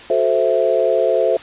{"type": "chord", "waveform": "sine", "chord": "F# half-diminished seventh", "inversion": "none", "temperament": "equal", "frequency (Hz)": [370, 440, 523.3, 659.3], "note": ["F#4", "A4", "C5", "E5"], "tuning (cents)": [0, 0, 0, 0], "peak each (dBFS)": [-22, -19, -17, -18], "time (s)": [0.1, 1.37], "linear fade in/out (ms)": 2, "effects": ["white hiss -37 dBFS RMS until 1.42 s", "resampled to 8000 Hz"]}